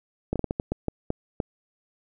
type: slowing click train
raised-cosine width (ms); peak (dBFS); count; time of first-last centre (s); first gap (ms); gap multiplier
2; -12; 10; 0.33-1.402; 27; 1.35
effects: none